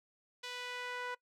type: tone with band-pass filter sweep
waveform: sawtooth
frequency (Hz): 493.9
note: B4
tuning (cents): 0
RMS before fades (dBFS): -42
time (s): 0.43-1.15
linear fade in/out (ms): 10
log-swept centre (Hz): 3500 to 1400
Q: 1.2
effects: noise-tail reverb RT60 0.1 s tail -21 dB re dry